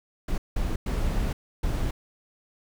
brown noise bursts at uneven times, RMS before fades -26 dBFS, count 4, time 0.28-0.38 / 0.56-0.76 / 0.86-1.33 / 1.63-1.91 s, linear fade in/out 5 ms, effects none

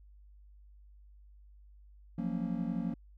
triangle chord, Gb major seventh, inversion third, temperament just, 173.43 / 185 / 231.2 / 277.5 Hz, F3 / Gb3 / Bb3 / Db4, -12 / 0 / -14 / +2 cents, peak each -35 / -36 / -34 / -39 dBFS, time 2.18-2.94 s, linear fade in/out 5 ms, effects added 50 Hz sine -54 dBFS peak until 3.17 s

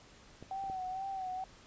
clicks, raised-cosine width 2 ms, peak -34 / -40 / -33 dBFS, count 3, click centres 0.426 / 0.639 / 0.699 s
sine tone with vibrato, 760 Hz, F#5, 46 cents sharp, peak -36 dBFS, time 0.51-1.44 s, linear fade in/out 2 ms, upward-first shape sine, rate 2.2 Hz, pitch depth 51 cents each way
effects pink hiss -58 dBFS RMS until 1.66 s + resampled to 16000 Hz

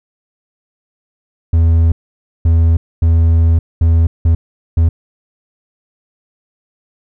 triangle tone bursts at uneven times, 82.41 Hz, E2, in tune, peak -5 dBFS, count 6, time 1.53-1.92 / 2.45-2.77 / 3.02-3.59 / 3.81-4.07 / 4.25-4.35 / 4.77-4.89 s, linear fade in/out 5 ms, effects none

